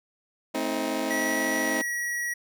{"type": "chord", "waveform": "20% pulse", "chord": "A diminished", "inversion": "none", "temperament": "just", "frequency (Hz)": [220, 264, 316.8], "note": ["A3", "C4", "Eb4"], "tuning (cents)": [0, 16, 31], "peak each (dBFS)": [-29, -25, -25], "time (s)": [0.54, 1.82], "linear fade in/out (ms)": 10}
{"type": "tone with pitch glide", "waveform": "square", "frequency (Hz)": [1935, 1917.2], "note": ["B6", "A#6"], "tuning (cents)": [-36, 48], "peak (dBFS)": -28, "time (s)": [1.1, 2.34], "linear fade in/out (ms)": 10, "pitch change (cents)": -16, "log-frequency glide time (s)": [1.58, 1.86]}
{"effects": []}